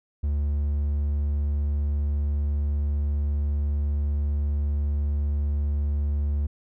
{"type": "tone", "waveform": "triangle", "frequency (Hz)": 72.6, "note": "D2", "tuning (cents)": -19, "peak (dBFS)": -20, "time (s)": [0.23, 6.47], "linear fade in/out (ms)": 10, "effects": []}